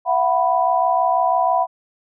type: chord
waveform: sine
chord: E suspended second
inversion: none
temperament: equal with one note detuned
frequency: 673.9 / 740 / 987.8 Hz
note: E5 / F#5 / B5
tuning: +38 / 0 / 0 cents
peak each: -20 / -18 / -19 dBFS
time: 0.05-1.67 s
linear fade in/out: 50 ms
effects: none